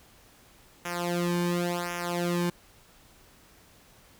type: tone with flanger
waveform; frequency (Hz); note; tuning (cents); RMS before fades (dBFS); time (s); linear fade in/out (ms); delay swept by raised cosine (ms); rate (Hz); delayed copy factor
sawtooth; 174.61; F3; 0; -29; 0.85-2.5; 5; 0.23 to 1.53; 0.92; -1
effects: pink hiss -57 dBFS RMS until 4.19 s